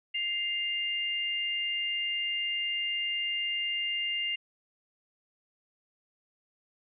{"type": "tone pair together", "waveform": "sine", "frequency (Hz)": [2096, 2806], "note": ["C7", "F7"], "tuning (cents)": [2, 8], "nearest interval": "perfect fourth", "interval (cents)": 506, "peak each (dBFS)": [-34, -30], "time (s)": [0.14, 4.36], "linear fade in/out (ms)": 10, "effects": []}